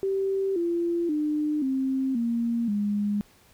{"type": "tone with pitch steps", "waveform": "sine", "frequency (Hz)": [388.3, 342, 301.2, 265.2, 233.6, 205.7], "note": ["G4", "F4", "D4", "C4", "A#3", "G#3"], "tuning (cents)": [-16, -36, 44, 23, 4, -16], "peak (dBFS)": -23, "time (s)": [0.03, 3.21], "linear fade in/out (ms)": 0, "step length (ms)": 530, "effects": ["pink hiss -58 dBFS RMS until 3.53 s"]}